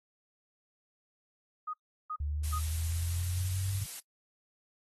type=tone bursts; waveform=sine; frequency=1244.5 Hz; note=D#6; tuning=in tune; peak=-34 dBFS; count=3; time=1.67-2.588 s; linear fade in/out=10 ms; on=66 ms; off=360 ms
type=exponential sweep; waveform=sine; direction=up; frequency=72.4 to 99 Hz; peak=-31 dBFS; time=2.2-3.84 s; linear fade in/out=5 ms
type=noise; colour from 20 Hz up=blue; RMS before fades=-40 dBFS; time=2.43-4 s; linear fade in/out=10 ms
effects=noise-tail reverb RT60 0.1 s tail -24 dB re dry + AAC 32 kbps